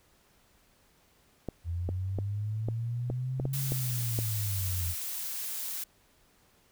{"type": "clicks", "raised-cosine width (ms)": 2, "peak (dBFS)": -20, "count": 9, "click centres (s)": [1.487, 1.89, 2.187, 2.686, 3.101, 3.399, 3.454, 3.721, 4.189]}
{"type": "linear two-way sweep", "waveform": "sine", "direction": "up then down", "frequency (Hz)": [83.1, 136.7, 83.1], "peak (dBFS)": -30, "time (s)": [1.64, 4.95], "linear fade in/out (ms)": 50, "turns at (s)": 3.58}
{"type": "noise", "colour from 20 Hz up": "blue", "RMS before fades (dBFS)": -36, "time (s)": [3.53, 5.84], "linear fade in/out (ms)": 5}
{"effects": ["pink hiss -65 dBFS RMS until 6.71 s"]}